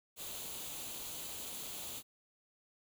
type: noise with comb filter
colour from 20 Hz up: white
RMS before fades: -44 dBFS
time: 0.16-2.03 s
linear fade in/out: 50 ms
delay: 0.28 ms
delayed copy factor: +0.55
effects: none

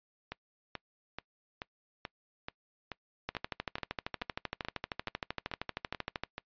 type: two click trains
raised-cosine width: 0.3 ms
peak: -18 / -22 dBFS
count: 39 / 15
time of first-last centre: 3.29-6.236 / 0.32-6.381 s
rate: 12.9 / 2.31 Hz
effects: noise-tail reverb RT60 0.1 s tail -23 dB re dry + resampled to 11025 Hz

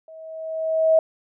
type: tone with level ramp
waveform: sine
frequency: 641 Hz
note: E5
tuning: 49 cents flat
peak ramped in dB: -40 to -11 dBFS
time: 0.08-0.99 s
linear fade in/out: 2 ms
effects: none

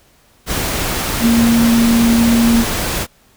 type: tone in noise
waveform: sine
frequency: 232.3 Hz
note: A#3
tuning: 6 cents flat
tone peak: -9 dBFS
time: 1.2-2.65 s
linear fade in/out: 50 ms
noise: pink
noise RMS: -19 dBFS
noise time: 0.46-3.07 s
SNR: +7 dB
effects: pink hiss -52 dBFS RMS until 3.36 s

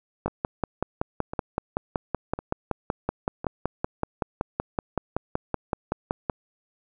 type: two click trains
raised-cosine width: 1 ms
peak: -18 / -10 dBFS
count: 4 / 33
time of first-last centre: 0.28-3.445 / 0.26-6.298 s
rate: 0.948 / 5.3 Hz
effects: none

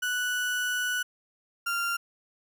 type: tone pair in turn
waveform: 35% pulse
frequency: 1480 / 1388.5 Hz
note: F#6 / F6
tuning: 0 / -10 cents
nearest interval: minor second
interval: 110 cents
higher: first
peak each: -25 / -25 dBFS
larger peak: neither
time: 0.02-1.03 / 1.66-1.97 s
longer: first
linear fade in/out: 10 ms
effects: none

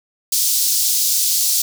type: high-pass noise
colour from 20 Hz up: pink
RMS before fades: -17 dBFS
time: 0.32-1.62 s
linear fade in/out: 5 ms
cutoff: 4600 Hz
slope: 24 dB/octave
effects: none

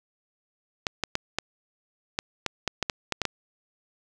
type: clicks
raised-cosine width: 0.2 ms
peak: -8 dBFS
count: 12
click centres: 0.868 / 1.037 / 1.154 / 1.386 / 2.189 / 2.463 / 2.677 / 2.827 / 2.898 / 3.123 / 3.217 / 3.253 s
effects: none

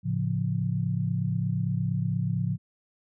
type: chord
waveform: sine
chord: A augmented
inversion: none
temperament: equal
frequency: 110 / 138.59 / 174.61 Hz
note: A2 / C#3 / E#3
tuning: 0 / 0 / 0 cents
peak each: -29 dBFS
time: 0.03-2.58 s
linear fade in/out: 50 ms
effects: none

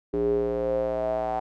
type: tone with band-pass filter sweep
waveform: square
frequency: 58.27 Hz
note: A#1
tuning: in tune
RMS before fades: -26 dBFS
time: 0.13-1.4 s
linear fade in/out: 10 ms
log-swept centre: 370 to 760 Hz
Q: 7.7
effects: none

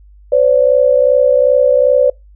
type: tone pair together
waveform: sine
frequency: 511.4 / 574 Hz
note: C5 / D5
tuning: -40 / -40 cents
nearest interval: major second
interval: 200 cents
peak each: -10 dBFS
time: 0.32-2.1 s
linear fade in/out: 5 ms
effects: noise-tail reverb RT60 0.2 s tail -25 dB re dry + added 50 Hz sine -39 dBFS peak until 2.35 s

